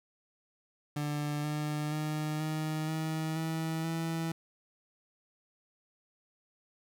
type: tone with pitch steps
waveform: 30% pulse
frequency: 147.7 / 150.28 / 152.91 / 155.58 / 158.3 / 161.07 / 163.88 Hz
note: D3 / D3 / D#3 / D#3 / D#3 / E3 / E3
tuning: +10 / +40 / -30 / 0 / +30 / -40 / -10 cents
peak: -29 dBFS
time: 0.96-4.32 s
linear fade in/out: 5 ms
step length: 480 ms
effects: none

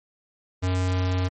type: tone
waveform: square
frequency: 91.9 Hz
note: F#2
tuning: 11 cents flat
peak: -22 dBFS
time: 0.62-1.29 s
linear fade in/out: 20 ms
effects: MP3 32 kbps

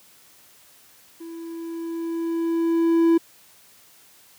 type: tone with level ramp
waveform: triangle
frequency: 332.3 Hz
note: E4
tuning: 14 cents sharp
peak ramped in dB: -33 to -11 dBFS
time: 1.2-3.18 s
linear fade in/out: 10 ms
effects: white hiss -53 dBFS RMS until 4.38 s + high-pass 60 Hz 12 dB/octave

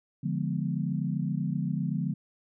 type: chord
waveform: sine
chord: D diminished seventh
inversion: none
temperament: equal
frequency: 146.83 / 174.61 / 207.7 / 246.9 Hz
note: D3 / F3 / Ab3 / Cb4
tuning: 0 / 0 / 0 / 0 cents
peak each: -31 / -31 / -34 / -36 dBFS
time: 0.23-2.14 s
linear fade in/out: 10 ms
effects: none

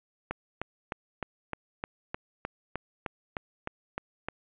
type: click train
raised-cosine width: 0.5 ms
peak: -17 dBFS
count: 14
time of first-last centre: 0.31-4.286 s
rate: 3.27 Hz
effects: resampled to 8000 Hz + 9-bit

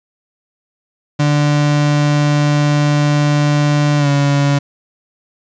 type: tone with pitch glide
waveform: 35% pulse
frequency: 147 to 141.91 Hz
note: D3 to C#3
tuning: +2 to +41 cents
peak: -9 dBFS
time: 1.19-4.59 s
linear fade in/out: 10 ms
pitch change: -61 cents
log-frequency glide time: 3.98-4.08 s
effects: resampled to 16000 Hz + 8-bit

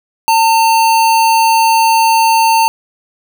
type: tone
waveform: square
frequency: 900 Hz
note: A5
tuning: 39 cents sharp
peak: -8 dBFS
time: 0.28-2.68 s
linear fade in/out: 0 ms
effects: none

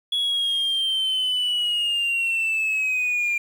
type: linear sweep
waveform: sine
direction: down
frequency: 3370 to 2384 Hz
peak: -18 dBFS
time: 0.12-3.38 s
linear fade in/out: 5 ms
effects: tanh soft clip ceiling -19 dBFS + 8-bit

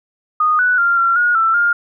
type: tone with pitch steps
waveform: sine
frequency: 1235 / 1481 / 1391 / 1369 / 1440 / 1333 / 1410 Hz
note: D#6 / F#6 / F6 / F6 / F#6 / E6 / F6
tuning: -13 / +1 / -7 / -35 / -47 / +19 / +16 cents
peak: -11 dBFS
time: 0.4-1.73 s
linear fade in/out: 5 ms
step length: 190 ms
effects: none

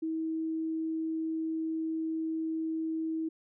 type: tone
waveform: sine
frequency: 321.1 Hz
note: E4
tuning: 45 cents flat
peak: -30 dBFS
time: 0.02-3.29 s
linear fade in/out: 10 ms
effects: none

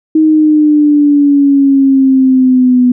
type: exponential sweep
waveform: sine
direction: down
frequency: 315.2 to 246.9 Hz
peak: -4 dBFS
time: 0.15-2.92 s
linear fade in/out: 5 ms
effects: none

